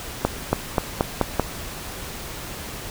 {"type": "accelerating click train", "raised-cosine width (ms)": 1, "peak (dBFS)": -3, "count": 6, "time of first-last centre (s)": [0.25, 1.397], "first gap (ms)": 280, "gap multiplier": 0.9, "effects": ["pink hiss -34 dBFS RMS until 2.9 s"]}